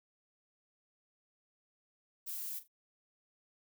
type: noise with echo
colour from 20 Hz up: violet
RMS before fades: -41 dBFS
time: 2.26-2.6 s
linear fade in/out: 20 ms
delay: 41 ms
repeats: 2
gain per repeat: -14 dB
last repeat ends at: 2.682 s
effects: none